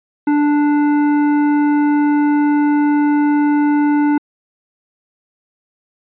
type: tone with hard clipping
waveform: sine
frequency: 293.7 Hz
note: D4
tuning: in tune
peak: -13 dBFS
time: 0.27-4.18 s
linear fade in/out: 5 ms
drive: 11 dB
effects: resampled to 8000 Hz